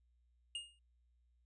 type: tone with exponential decay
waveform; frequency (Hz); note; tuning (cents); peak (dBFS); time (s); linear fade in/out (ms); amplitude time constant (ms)
square; 2840; F7; +28; -38; 0.55-0.79; 2; 52
effects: added 60 Hz sine -70 dBFS peak until 1.45 s + resampled to 22050 Hz